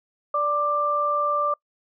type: tone pair together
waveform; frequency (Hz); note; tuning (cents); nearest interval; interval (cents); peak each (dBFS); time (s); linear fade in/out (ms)
sine; 585 / 1182.2; D5 / D6; -7 / +11; octave; 1218; -26 / -21; 0.34-1.54; 5
effects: noise-tail reverb RT60 0.1 s tail -26 dB re dry